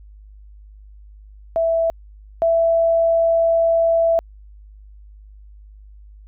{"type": "tone pair in turn", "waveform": "sine", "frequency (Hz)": [660, 663.8], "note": ["E5", "E5"], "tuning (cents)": [2, 12], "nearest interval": "unison", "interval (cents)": 10, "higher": "second", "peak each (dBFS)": [-15, -13], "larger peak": "second", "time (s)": [[1.56, 1.9], [2.42, 4.19]], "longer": "second", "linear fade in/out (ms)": 0, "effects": ["added 51 Hz sine -40 dBFS peak until 6.27 s"]}